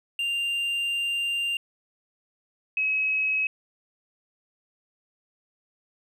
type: tone pair in turn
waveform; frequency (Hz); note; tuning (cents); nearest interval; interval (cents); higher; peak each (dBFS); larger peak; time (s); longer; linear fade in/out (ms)
triangle / sine; 2790 / 2558; F7 / D#7; -2 / +47; major second; 151; first; -23 / -22; second; 0.19-1.57 / 2.77-3.47; first; 2
effects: none